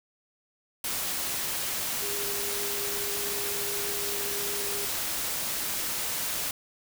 sine tone in noise, 406.1 Hz, G#4, 39 cents flat, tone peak -37 dBFS, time 2.02-4.85 s, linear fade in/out 2 ms, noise white, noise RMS -31 dBFS, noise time 0.84-6.51 s, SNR -9 dB, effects none

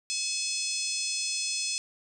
harmonic tone with a mistuned harmonic, 856 Hz, A5, 48 cents flat, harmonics 3 / 4 / 5 / 6 / 7 / 8 / 9 / 10, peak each -36 / -40 / -37 / -34 / -36 / -40 / -40 / -37 dBFS, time 0.1-1.78 s, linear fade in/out 0 ms, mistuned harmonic 7, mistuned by +27 cents, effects 10-bit

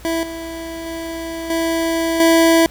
25% pulse tone with level steps, 329.6 Hz, E4, in tune, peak -14 / -23 / -21 / -13 / -6 dBFS, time 0.05-2.66 s, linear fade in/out 0 ms, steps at 0.23 / 0.86 / 1.5 / 2.2 s, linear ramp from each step 2 ms, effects added 59 Hz sine -39 dBFS peak until 2.7 s + pink hiss -43 dBFS RMS until 2.7 s

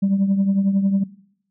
sine tone with tremolo, 196 Hz, G3, in tune, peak -11 dBFS, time 0.02-1.04 s, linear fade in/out 10 ms, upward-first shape triangle, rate 11 Hz, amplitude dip 75%, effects noise-tail reverb RT60 0.7 s tail -20 dB re dry + tanh soft clip ceiling -12 dBFS

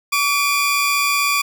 sawtooth tone pair together, 1141 / 2418 Hz, C#6 / D7, +50 / +50 cents, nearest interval octave + minor second, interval 1300 cents, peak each -15 dBFS, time 0.12-1.42 s, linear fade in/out 10 ms, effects none

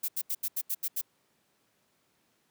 violet noise bursts, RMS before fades -31 dBFS, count 8, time 0.03-1.015 s, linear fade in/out 10 ms, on 54 ms, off 79 ms, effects pink hiss -71 dBFS RMS until 2.5 s + high-pass 150 Hz 12 dB/octave

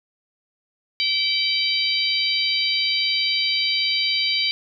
harmonic tone with a mistuned harmonic, 769 Hz, G5, 33 cents flat, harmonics 3 / 4 / 5 / 6, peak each -25 / -25 / -25 / -23 dBFS, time 1-4.51 s, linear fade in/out 0 ms, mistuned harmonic 6, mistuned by +26 cents, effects none

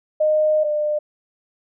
sine tone pair in turn, 615 / 600.6 Hz, D#5 / D5, -20 / +39 cents, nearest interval unison, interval 41 cents, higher first, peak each -14 / -18 dBFS, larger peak first, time 0.2-0.64 / 0.64-0.99 s, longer first, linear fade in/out 10 ms, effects none

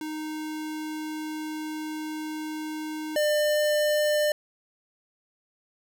square tone pair in turn, 309.5 / 599.6 Hz, D#4 / D5, -9 / +36 cents, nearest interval major seventh, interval 1145 cents, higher second, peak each -32 / -22 dBFS, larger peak second, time 0.01-3.16 / 3.16-4.32 s, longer first, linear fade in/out 2 ms, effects none

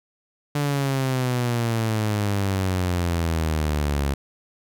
sawtooth exponential sweep, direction down, 146.83 to 68.9 Hz, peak -17 dBFS, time 0.55-4.14 s, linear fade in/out 5 ms, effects none

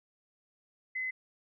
sine tone, 2036 Hz, C7, 48 cents flat, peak -32 dBFS, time 0.95-1.11 s, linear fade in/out 10 ms, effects none

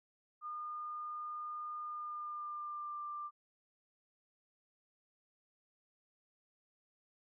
sine tone with pitch glide, 1216 to 1186.2 Hz, D#6 to D6, -40 to +17 cents, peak -40 dBFS, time 0.41-3.31 s, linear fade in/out 50 ms, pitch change -43 cents, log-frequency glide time 1.78-3.02 s, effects none

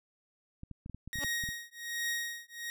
clicks, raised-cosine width 5 ms, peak -31 dBFS, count 11, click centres 0.634 / 0.713 / 0.861 / 0.897 / 0.946 / 1.076 / 1.157 / 1.187 / 1.246 / 1.438 / 1.489 s
sawtooth tone with tremolo, 1879 Hz, A#6, 13 cents sharp, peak -27 dBFS, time 1.13-2.7 s, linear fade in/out 0 ms, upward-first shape triangle, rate 1.3 Hz, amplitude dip 100%
15% pulse tone with exponential growth, 285.1 Hz, C#4, 49 cents sharp, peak -28 dBFS, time 1.16-1.24 s, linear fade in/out 2 ms, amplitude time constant 17 ms
effects none

